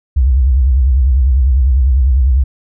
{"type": "tone with vibrato", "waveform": "sine", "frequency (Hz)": 65, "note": "C2", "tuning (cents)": -11, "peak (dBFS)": -7, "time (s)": [0.16, 2.44], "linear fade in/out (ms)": 10, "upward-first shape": "sine", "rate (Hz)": 10, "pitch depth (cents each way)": 160, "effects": []}